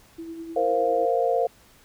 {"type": "tone with tremolo", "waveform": "sine", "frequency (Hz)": 329.6, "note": "E4", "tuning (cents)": 0, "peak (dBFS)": -32, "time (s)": [0.18, 1.06], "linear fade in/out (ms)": 10, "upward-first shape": "sine", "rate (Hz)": 9.9, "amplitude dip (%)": 40}
{"type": "chord", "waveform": "sine", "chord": "Bb suspended second", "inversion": "none", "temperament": "equal", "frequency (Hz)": [466.2, 523.3, 698.5], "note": ["Bb4", "C5", "F5"], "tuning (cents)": [0, 0, 0], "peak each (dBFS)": -24, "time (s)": [0.56, 1.47], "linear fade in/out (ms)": 5}
{"effects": ["pink hiss -55 dBFS RMS until 1.84 s"]}